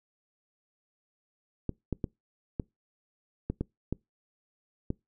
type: clicks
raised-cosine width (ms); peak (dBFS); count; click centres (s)
3; -17; 8; 1.693 / 1.927 / 2.042 / 2.598 / 3.5 / 3.61 / 3.926 / 4.904
effects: noise-tail reverb RT60 0.2 s tail -25 dB re dry